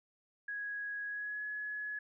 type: tone with pitch glide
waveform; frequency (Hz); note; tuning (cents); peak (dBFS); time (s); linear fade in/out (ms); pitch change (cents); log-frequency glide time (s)
sine; 1661.2 to 1693.2; G#6 to G#6; 0 to +33; -37; 0.48-1.99; 5; +33; 1.06-1.43
effects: none